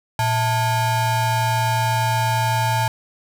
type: ring-modulated tone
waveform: square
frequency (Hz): 384.9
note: G4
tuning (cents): -32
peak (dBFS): -15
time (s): 0.19-2.88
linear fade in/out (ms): 2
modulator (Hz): 501
effects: none